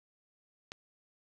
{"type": "click", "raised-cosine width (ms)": 0.2, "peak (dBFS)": -24, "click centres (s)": 0.719, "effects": []}